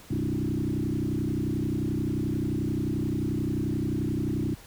sine tone with frequency modulation, 212.8 Hz, G#3, 42 cents sharp, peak -25 dBFS, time 0.1-4.55 s, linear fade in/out 10 ms, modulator 31.4 Hz, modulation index 4.1, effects pink hiss -50 dBFS RMS until 4.66 s

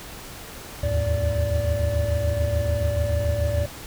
triangle tone cluster, 75.1 / 82 / 106.7 / 580 Hz, D2 / E2 / G#2 / D5, +39 / -9 / +47 / -22 cents, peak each -24 dBFS, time 0.83-3.66 s, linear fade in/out 5 ms, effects pink hiss -39 dBFS RMS until 3.86 s

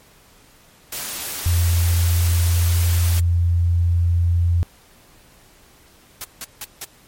white noise, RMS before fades -28 dBFS, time 0.92-3.2 s, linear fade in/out 5 ms
sine tone, 86 Hz, F2, 26 cents flat, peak -14 dBFS, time 1.46-4.63 s, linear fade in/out 0 ms
white noise bursts, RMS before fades -30 dBFS, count 4, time 6.21-6.844 s, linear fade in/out 0 ms, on 31 ms, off 170 ms
effects pink hiss -51 dBFS RMS until 7.07 s + MP3 64 kbps

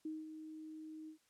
sine tone with ADSR envelope, 313 Hz, D#4, 10 cents sharp, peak -39 dBFS, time 0.05-1.18 s, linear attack 5 ms, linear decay 200 ms, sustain -8 dB, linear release 99 ms, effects white hiss -75 dBFS RMS until 1.29 s + low-pass 10000 Hz 12 dB/octave

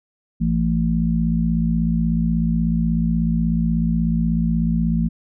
harmonic tone, 56.4 Hz, A1, 44 cents sharp, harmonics 1 / 3 / 4, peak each -23 / -19 / -21 dBFS, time 0.4-5.09 s, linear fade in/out 20 ms, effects none

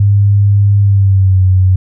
sine tone with pitch glide, 101.1 to 93.25 Hz, G#2 to F#2, -46 to +14 cents, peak -5 dBFS, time 0-1.76 s, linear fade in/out 5 ms, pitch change -140 cents, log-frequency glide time 0.8-1.42 s, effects none

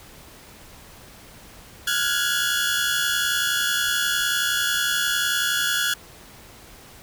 sawtooth tone cluster, 1409 / 1480 / 1661 / 3381 Hz, F6 / F#6 / G#6 / G#7, +15 / 0 / 0 / +30 cents, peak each -23 dBFS, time 1.87-5.94 s, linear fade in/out 5 ms, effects pink hiss -46 dBFS RMS until 7.02 s

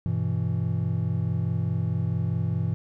triangle chord, E minor, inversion first, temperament just, 98.89 / 123.61 / 164.81 Hz, G2 / B2 / E3, +16 / +2 / 0 cents, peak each -26 dBFS, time 0.06-2.74 s, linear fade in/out 0 ms, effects none

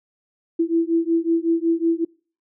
sine beating tone pair, 329.6 / 335 Hz, E4 / E4, 0 / +28 cents, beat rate 5.4 Hz, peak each -20 / -20 dBFS, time 0.59-2.05 s, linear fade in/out 10 ms, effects noise-tail reverb RT60 0.4 s tail -25 dB re dry

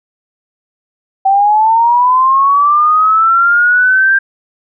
sine linear sweep, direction up, 767 to 1593 Hz, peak -6 dBFS, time 1.25-4.19 s, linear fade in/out 10 ms, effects none

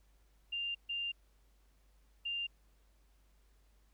sine tone bursts at uneven times, 2794 Hz, F7, in tune, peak -35 dBFS, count 3, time 0.52-0.75 / 0.89-1.12 / 2.25-2.47 s, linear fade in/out 10 ms, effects added 50 Hz sine -65 dBFS peak until 3.93 s + pink hiss -75 dBFS RMS until 3.93 s

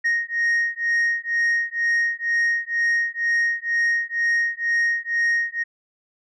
sine beating tone pair, 1864.7 / 1866.8 Hz, A#6 / A#6, 0 / +2 cents, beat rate 2.1 Hz, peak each -20 / -20 dBFS, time 0.04-5.64 s, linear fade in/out 20 ms, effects tanh soft clip ceiling -16 dBFS

